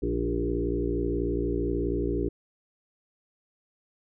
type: harmonic tone with a mistuned harmonic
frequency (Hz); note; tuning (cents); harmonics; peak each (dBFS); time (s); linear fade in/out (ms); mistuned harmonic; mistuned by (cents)
58.4; A#1; +4; 1 / 2 / 3 / 5 / 6 / 7 / 8; -31 / -37 / -37 / -31 / -32 / -31 / -37; 0.02-2.29; 10; 7; -25
effects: none